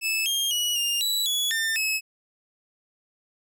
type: tone with pitch steps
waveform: sawtooth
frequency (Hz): 2616 / 3217 / 2920 / 2811 / 3934 / 3390 / 1799 / 2579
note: E7 / G7 / F#7 / F7 / B7 / G#7 / A6 / E7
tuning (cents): -14 / +44 / -24 / +11 / -7 / +35 / +38 / -39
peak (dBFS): -20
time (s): 0.01-2.01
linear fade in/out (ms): 50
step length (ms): 250
effects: none